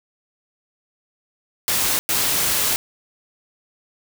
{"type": "noise bursts at uneven times", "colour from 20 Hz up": "white", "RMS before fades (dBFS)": -20, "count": 2, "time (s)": [[1.68, 1.99], [2.09, 2.76]], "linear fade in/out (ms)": 0, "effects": []}